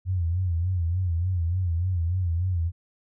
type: tone with vibrato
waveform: sine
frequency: 88 Hz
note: F2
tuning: 14 cents sharp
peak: -22 dBFS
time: 0.05-2.72 s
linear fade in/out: 50 ms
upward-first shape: sine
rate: 3.4 Hz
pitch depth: 110 cents each way
effects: none